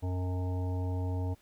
harmonic tone, 91.2 Hz, F#2, 24 cents flat, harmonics 1 / 3 / 5 / 7 / 9 / 10, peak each -30 / -40 / -44 / -47 / -49 / -50 dBFS, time 0.02-1.35 s, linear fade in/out 20 ms, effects pink hiss -65 dBFS RMS until 1.41 s

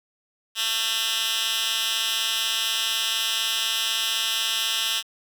10% pulse tone with high-pass filter, 224.1 Hz, A3, 32 cents sharp, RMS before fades -25 dBFS, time 0.55-5.03 s, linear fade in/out 50 ms, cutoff 2900 Hz, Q 2, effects none

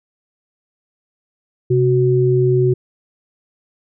sine tone pair together, 130.02 / 370 Hz, C3 / F#4, -11 / 0 cents, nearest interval octave + tritone, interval 1811 cents, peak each -14 dBFS, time 1.7-2.74 s, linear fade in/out 10 ms, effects none

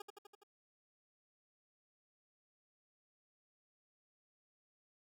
20% pulse tone with echo, 409.2 Hz, G#4, 26 cents flat, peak -40 dBFS, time 0-0.02 s, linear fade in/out 5 ms, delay 83 ms, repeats 5, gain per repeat -3 dB, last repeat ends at 0.435 s, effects none

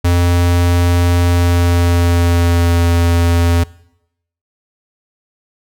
square tone with pitch glide, 87.31 to 85.51 Hz, F2 to F2, 0 to -36 cents, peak -10 dBFS, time 0.04-3.64 s, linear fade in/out 10 ms, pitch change -36 cents, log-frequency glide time 1.27-2.88 s, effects noise-tail reverb RT60 0.8 s tail -22 dB re dry

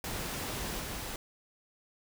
pink noise with level steps, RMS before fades -37 / -39 dBFS, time 0.04-1.16 s, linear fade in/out 2 ms, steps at 0.8 s, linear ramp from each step 5 ms, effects none

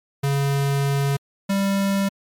square tone pair in turn, 139.7 / 196.88 Hz, C#3 / G3, +14 / +8 cents, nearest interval tritone, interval 594 cents, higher second, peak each -19 dBFS, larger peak neither, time 0.23-1.17 / 1.49-2.09 s, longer first, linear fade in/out 10 ms, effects MP3 96 kbps

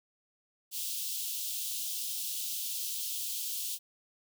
white high-pass noise, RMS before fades -36 dBFS, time 0.71-3.79 s, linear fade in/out 50 ms, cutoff 2900 Hz, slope 48 dB/octave, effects none

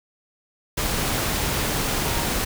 sine tone in noise, 932.3 Hz, A#5, in tune, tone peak -33 dBFS, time 2.05-2.26 s, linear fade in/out 10 ms, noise pink, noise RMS -24 dBFS, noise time 0.77-2.45 s, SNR -12 dB, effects none

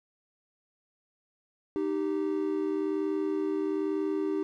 triangle tone pair together, 309 / 390.1 Hz, D#4 / G4, -12 / -8 cents, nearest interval major third, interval 404 cents, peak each -28 dBFS, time 1.76-4.43 s, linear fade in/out 0 ms, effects none

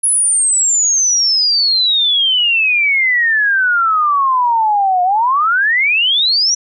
sine exponential two-way sweep, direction down then up, 10548 to 710 to 5930 Hz, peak -10 dBFS, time 0.03-6.55 s, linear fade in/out 10 ms, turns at 5.03 s, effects none

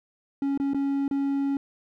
triangle tone with dropouts, 277.6 Hz, C#4, 3 cents sharp, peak -21 dBFS, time 0.42-1.57 s, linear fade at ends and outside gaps 2 ms, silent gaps 0.576-0.599 / 0.735-0.745 / 1.08-1.111 s, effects none

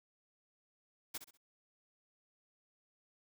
white noise with echo, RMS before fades -41 dBFS, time 1.14-1.18 s, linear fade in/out 10 ms, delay 65 ms, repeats 3, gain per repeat -10 dB, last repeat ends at 1.375 s, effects none

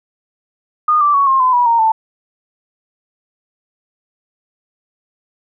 sine tone with pitch steps, 1225 / 1169.7 / 1116.9 / 1066.4 / 1018.3 / 972.3 / 928.4 / 886.5 Hz, D#6 / D6 / C#6 / C6 / C6 / B5 / A#5 / A5, -27 / -7 / +13 / +33 / -47 / -27 / -7 / +13 cents, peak -9 dBFS, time 0.88-1.92 s, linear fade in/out 5 ms, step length 130 ms, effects none

